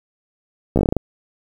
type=slowing click train; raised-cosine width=2 ms; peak=-3 dBFS; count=9; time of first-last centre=0.76-0.967 s; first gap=14 ms; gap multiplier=1.17; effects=7-bit